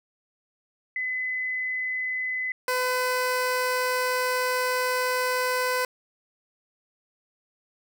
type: tone pair in turn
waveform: sine / 15% pulse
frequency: 2019 / 504.8 Hz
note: B6 / B4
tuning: +38 / +38 cents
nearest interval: 2 octaves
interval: 2400 cents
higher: first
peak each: -26 / -17 dBFS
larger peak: second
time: 0.96-2.52 / 2.68-5.85 s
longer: second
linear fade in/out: 2 ms
effects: none